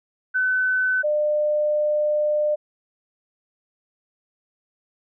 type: tone pair in turn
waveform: sine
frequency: 1512 / 600 Hz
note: F#6 / D5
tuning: +37 / +37 cents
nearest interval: octave + major third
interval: 1600 cents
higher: first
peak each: -18 dBFS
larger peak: neither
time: 0.34-1.03 / 1.03-2.56 s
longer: second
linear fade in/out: 20 ms
effects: none